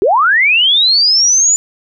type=linear sweep; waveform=sine; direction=up; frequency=345 to 7040 Hz; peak=-7 dBFS; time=0.02-1.56 s; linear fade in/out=0 ms; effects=none